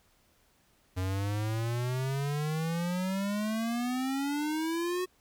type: exponential sweep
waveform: square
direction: up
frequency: 91.2 to 370 Hz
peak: -30 dBFS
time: 0.96-5.06 s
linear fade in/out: 20 ms
effects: pink hiss -67 dBFS RMS until 5.2 s